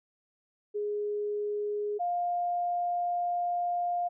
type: tone pair in turn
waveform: sine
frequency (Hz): 415.3 / 703.7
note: G#4 / F5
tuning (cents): 0 / +13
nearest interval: major sixth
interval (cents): 913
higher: second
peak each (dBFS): -29 / -27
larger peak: second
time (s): 0.74-1.99 / 1.99-4.09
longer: second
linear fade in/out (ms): 20
effects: none